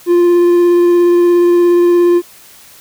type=tone with vibrato; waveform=triangle; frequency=349.2 Hz; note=F4; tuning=in tune; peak=-4 dBFS; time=0.06-2.22 s; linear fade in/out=50 ms; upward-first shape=sine; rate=17 Hz; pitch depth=10 cents each way; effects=white hiss -40 dBFS RMS until 2.8 s